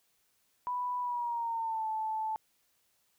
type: tone with pitch glide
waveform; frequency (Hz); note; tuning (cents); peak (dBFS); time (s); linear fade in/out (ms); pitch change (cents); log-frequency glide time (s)
sine; 987.8 to 875; B5 to A5; 0 to -10; -31; 0.67-2.36; 0; -210; 1-1.87
effects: white hiss -73 dBFS RMS until 3.18 s